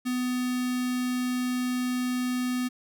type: tone with notch filter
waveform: square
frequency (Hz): 250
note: B3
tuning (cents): +21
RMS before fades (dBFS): -28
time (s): 0.05-2.69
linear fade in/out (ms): 20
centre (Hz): 700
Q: 1.5
effects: none